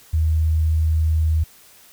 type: tone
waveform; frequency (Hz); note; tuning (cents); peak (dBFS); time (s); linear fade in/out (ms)
sine; 79.2; D#2; +31; -15; 0.13-1.44; 10
effects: white hiss -49 dBFS RMS until 1.92 s